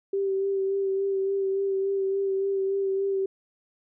sine tone with vibrato, 390 Hz, G4, 9 cents flat, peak -23 dBFS, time 0.13-3.26 s, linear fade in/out 5 ms, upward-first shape sine, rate 3.5 Hz, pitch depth 22 cents each way, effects none

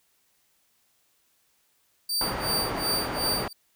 sawtooth tone with tremolo, 4644 Hz, D8, 20 cents flat, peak -21 dBFS, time 2.09-3.53 s, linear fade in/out 5 ms, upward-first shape sine, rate 2.7 Hz, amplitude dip 95%
white low-pass noise, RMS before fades -31 dBFS, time 2.21-3.48 s, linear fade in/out 2 ms, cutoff 1100 Hz, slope 12 dB/octave
effects white hiss -68 dBFS RMS until 3.75 s

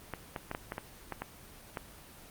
clicks, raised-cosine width 0.5 ms, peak -20 dBFS, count 9, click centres 0.137 / 0.362 / 0.514 / 0.549 / 0.721 / 0.781 / 1.123 / 1.22 / 1.772 s, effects pink hiss -52 dBFS RMS until 2.3 s + Opus 24 kbps

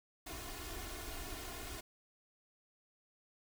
pink noise with comb filter, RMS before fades -45 dBFS, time 0.26-1.81 s, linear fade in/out 10 ms, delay 2.8 ms, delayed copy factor +0.8, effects none

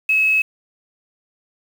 sine tone with quantisation, 2578 Hz, E7, 39 cents flat, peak -13 dBFS, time 0.09-0.42 s, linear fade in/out 5 ms, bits 6, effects none

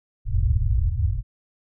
white low-pass noise, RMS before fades -21 dBFS, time 0.25-1.23 s, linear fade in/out 50 ms, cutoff 120 Hz, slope 96 dB/octave, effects none

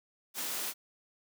white high-pass noise, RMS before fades -36 dBFS, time 0.34-0.74 s, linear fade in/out 50 ms, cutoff 200 Hz, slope 24 dB/octave, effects none

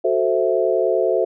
sine chord, F# half-diminished seventh, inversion none, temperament equal, 370 / 440 / 523.3 / 659.3 Hz, F#4 / A4 / C5 / E5, 0 / 0 / 0 / 0 cents, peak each -21 dBFS, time 0.04-1.25 s, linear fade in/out 10 ms, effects none

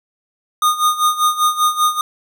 square tone with tremolo, 1228 Hz, D#6, 23 cents flat, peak -11 dBFS, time 0.62-2.01 s, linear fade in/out 2 ms, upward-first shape sine, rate 5.1 Hz, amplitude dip 80%, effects none

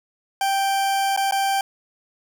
40% pulse tone with dropouts, 784 Hz, G5, in tune, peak -18 dBFS, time 0.41-1.61 s, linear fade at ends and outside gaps 2 ms, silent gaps 1.164-1.174 / 1.311-1.322 s, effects none

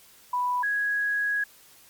sine tone pair in turn, 987.8 / 1661.3 Hz, B5 / G#6, 0 / 0 cents, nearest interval major sixth, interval 900 cents, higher second, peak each -23 dBFS, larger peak neither, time 0.33-0.63 / 0.63-1.44 s, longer second, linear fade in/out 5 ms, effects white hiss -54 dBFS RMS until 1.89 s + MP3 96 kbps

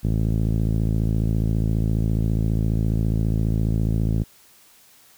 5% pulse tone with low-pass filter, 54.7 Hz, A1, 9 cents flat, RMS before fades -21 dBFS, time 0.03-4.24 s, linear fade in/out 20 ms, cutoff 150 Hz, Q 0.92, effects white hiss -53 dBFS RMS until 5.17 s

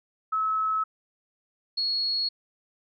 sine tone pair in turn, 1294 / 4331 Hz, E6 / C#8, -32 / -41 cents, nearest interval octave + major sixth, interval 2091 cents, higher second, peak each -23 / -24 dBFS, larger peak first, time 0.32-0.84 / 1.77-2.29 s, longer neither, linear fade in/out 10 ms, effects none

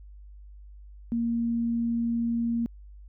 sine tone, 233.1 Hz, A#3, in tune, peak -24 dBFS, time 1.12-2.66 s, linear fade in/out 0 ms, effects added 50 Hz sine -44 dBFS peak until 3.08 s

